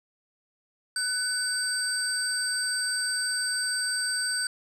sine tone cluster, 1501 / 4654 / 8380 Hz, F#6 / D8 / C9, +24 / -17 / +2 cents, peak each -29 dBFS, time 0.96-4.47 s, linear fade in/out 2 ms, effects tanh soft clip ceiling -20 dBFS

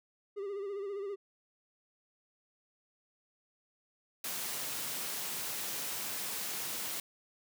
triangle tone with vibrato, 399.8 Hz, G4, 34 cents sharp, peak -34 dBFS, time 0.36-1.16 s, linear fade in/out 20 ms, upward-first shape sine, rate 15 Hz, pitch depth 59 cents each way
white high-pass noise, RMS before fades -38 dBFS, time 4.24-7 s, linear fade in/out 2 ms, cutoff 110 Hz, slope 48 dB/octave
effects none

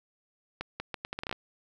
accelerating click train, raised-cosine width 0.3 ms, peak -18 dBFS, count 11, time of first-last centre 0.61-1.327 s, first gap 190 ms, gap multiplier 0.75, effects 9-bit

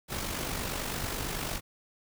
pink noise with amplitude modulation, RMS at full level -32 dBFS, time 0.08-1.61 s, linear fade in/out 50 ms, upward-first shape sine, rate 49 Hz, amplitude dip 50%, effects none

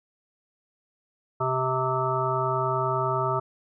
harmonic tone, 130 Hz, C3, 11 cents flat, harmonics 1 / 3 / 5 / 7 / 9 / 10, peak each -30 / -30 / -30 / -30 / -30 / -30 dBFS, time 1.4-3.4 s, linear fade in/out 10 ms, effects none

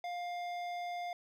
sine tone with hard clipping, 704 Hz, F5, 14 cents sharp, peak -39 dBFS, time 0.04-1.13 s, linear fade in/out 2 ms, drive 12 dB, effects none

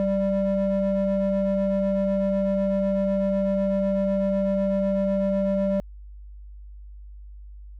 triangle ring-modulated tone, 392 Hz, G4, in tune, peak -14 dBFS, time 0-5.8 s, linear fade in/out 0 ms, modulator 198 Hz, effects tanh soft clip ceiling -15 dBFS + added 50 Hz sine -39 dBFS peak until 7.79 s

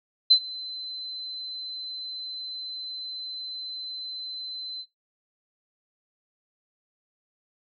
sine tone with ADSR envelope, 4057 Hz, B7, 46 cents sharp, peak -11 dBFS, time 0.3-4.86 s, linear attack 13 ms, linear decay 76 ms, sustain -22 dB, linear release 62 ms, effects noise-tail reverb RT60 0.2 s tail -21 dB re dry

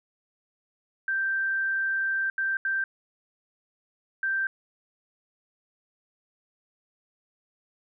sine tone bursts at uneven times, 1568 Hz, G6, in tune, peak -24 dBFS, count 4, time 1.08-2.3 / 2.38-2.57 / 2.65-2.84 / 4.23-4.47 s, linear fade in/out 2 ms, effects none

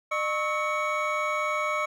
triangle tone cluster, 607 / 1099 / 1295 / 2239 Hz, D#5 / C#6 / E6 / C#7, -43 / -15 / -31 / +17 cents, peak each -29 dBFS, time 0.11-1.86 s, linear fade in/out 10 ms, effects none

